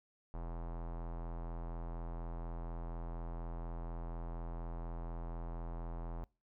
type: tone with low-pass filter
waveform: square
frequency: 42.08 Hz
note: E1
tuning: 36 cents sharp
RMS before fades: -42 dBFS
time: 0.34-6.24 s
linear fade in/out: 0 ms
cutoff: 940 Hz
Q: 2
effects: noise-tail reverb RT60 0.3 s tail -25 dB re dry